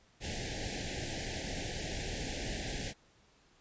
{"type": "band-stop noise", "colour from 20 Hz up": "pink", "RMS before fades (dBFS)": -38, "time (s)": [0.2, 2.94], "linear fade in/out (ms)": 50, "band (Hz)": [840, 1600], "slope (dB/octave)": 96, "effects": ["pink hiss -66 dBFS RMS until 3.6 s", "resampled to 16000 Hz"]}